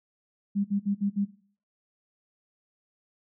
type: tone bursts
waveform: sine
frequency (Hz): 201.2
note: G3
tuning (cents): +45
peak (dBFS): -23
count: 5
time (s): 0.55-1.254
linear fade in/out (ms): 20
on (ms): 96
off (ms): 56
effects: noise-tail reverb RT60 0.5 s tail -18 dB re dry